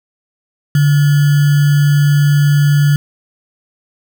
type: tone with sample-and-hold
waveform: sine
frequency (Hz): 145.3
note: D3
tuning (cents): -18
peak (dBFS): -7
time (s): 0.75-2.96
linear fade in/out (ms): 2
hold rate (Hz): 1575
effects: none